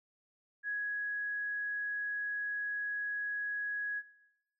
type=tone; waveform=sine; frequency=1668 Hz; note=G#6; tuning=7 cents sharp; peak=-33 dBFS; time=0.63-4.03 s; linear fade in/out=50 ms; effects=noise-tail reverb RT60 0.8 s tail -17 dB re dry